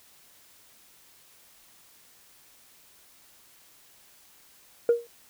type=tone with exponential decay; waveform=sine; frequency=471.6 Hz; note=A#4; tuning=20 cents sharp; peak=-12 dBFS; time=4.89-5.07 s; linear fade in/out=2 ms; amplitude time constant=38 ms; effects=tanh soft clip ceiling -14 dBFS + white hiss -57 dBFS RMS until 5.29 s